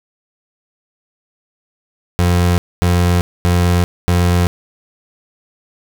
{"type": "tone bursts", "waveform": "30% pulse", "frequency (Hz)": 88.2, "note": "F2", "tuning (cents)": 18, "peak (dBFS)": -8, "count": 4, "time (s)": [2.19, 4.47], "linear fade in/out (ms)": 0, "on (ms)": 390, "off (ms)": 240, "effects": []}